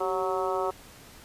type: harmonic tone with a mistuned harmonic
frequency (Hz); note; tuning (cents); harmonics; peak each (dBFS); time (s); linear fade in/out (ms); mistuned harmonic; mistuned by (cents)
185; F#3; 0; 2 / 3 / 4 / 5 / 6 / 7; -30 / -32 / -33 / -34 / -35 / -35; 0-0.71; 10; 2; +60
effects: pink hiss -50 dBFS RMS until 1.24 s + resampled to 32000 Hz